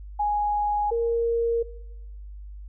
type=tone pair in turn; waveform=sine; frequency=830.6 / 465.1 Hz; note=G#5 / A#4; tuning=0 / -4 cents; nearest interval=minor seventh; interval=1004 cents; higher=first; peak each=-21 dBFS; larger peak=neither; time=0.19-0.91 / 0.91-1.63 s; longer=neither; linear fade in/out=10 ms; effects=noise-tail reverb RT60 0.9 s tail -19 dB re dry + added 50 Hz sine -37 dBFS peak until 2.68 s